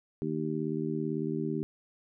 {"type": "harmonic tone", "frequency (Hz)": 78, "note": "D#2", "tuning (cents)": 5, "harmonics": [2, 3, 4, 5], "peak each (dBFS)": [-35, -35, -35, -35], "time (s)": [0.22, 1.63], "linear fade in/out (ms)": 0, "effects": []}